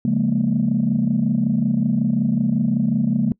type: chord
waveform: sine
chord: Bb minor seventh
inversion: first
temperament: equal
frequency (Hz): 138.59 / 174.61 / 207.7 / 233.1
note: Db3 / F3 / Ab3 / Bb3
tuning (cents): 0 / 0 / 0 / 0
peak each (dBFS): -23 / -24 / -20 / -19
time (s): 0.05-3.32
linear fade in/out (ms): 2
effects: noise-tail reverb RT60 0.1 s tail -25 dB re dry + tanh soft clip ceiling -9 dBFS